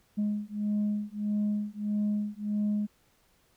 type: beating tone pair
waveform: sine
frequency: 207.7 / 209.3 Hz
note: G#3 / G#3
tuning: 0 / +14 cents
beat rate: 1.6 Hz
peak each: -29 dBFS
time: 0.17-2.87 s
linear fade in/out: 20 ms
effects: tanh soft clip ceiling -23 dBFS + pink hiss -67 dBFS RMS until 3.56 s